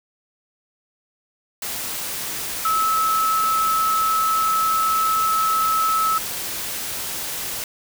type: tone in noise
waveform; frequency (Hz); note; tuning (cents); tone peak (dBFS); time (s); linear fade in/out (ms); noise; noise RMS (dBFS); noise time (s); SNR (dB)
sine; 1300; E6; -24; -17; 2.65-6.18; 2; white; -28; 1.62-7.64; +8
effects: none